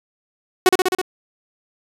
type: tone with echo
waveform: sawtooth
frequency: 370 Hz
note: F#4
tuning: in tune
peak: -5 dBFS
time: 0.66-0.69 s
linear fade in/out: 2 ms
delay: 65 ms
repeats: 5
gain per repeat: -2 dB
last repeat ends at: 1.015 s
effects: resampled to 32000 Hz